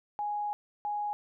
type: tone bursts at uneven times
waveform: sine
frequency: 830 Hz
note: G#5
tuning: 1 cent flat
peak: -30 dBFS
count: 2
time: 0.19-0.53 / 0.85-1.13 s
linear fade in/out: 0 ms
effects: none